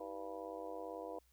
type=harmonic tone with a mistuned harmonic; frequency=98 Hz; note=G2; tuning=in tune; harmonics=3 / 4 / 5 / 6 / 7 / 8 / 9 / 10; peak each=-51 / -54 / -47 / -53 / -49 / -60 / -59 / -53 dBFS; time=0-1.19 s; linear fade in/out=5 ms; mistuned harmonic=3; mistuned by=+150 cents; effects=added 60 Hz sine -70 dBFS peak until 1.32 s + white hiss -75 dBFS RMS until 1.32 s